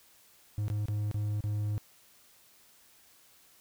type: tone with dropouts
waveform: triangle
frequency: 104.7 Hz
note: G#2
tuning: 15 cents sharp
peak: -27 dBFS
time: 0.58-1.78 s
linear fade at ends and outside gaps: 0 ms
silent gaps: 0.682-0.701 / 0.857-0.884 / 1.113-1.144 / 1.406-1.439 s
effects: white hiss -61 dBFS RMS until 3.6 s